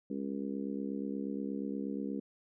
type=harmonic tone; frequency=68.4 Hz; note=C#2; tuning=23 cents flat; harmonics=3 / 4 / 5 / 6 / 7; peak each=-38 / -38 / -45 / -45 / -46 dBFS; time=0.1-2.2 s; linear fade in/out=5 ms; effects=none